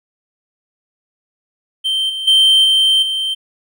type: tone with level steps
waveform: triangle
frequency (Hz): 3125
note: G7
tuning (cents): -6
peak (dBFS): -13 / -19 / -6 / -8 / -15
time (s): 1.84-3.35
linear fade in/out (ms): 20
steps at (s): 2.09 / 2.27 / 2.64 / 3.02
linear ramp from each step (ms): 10
effects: none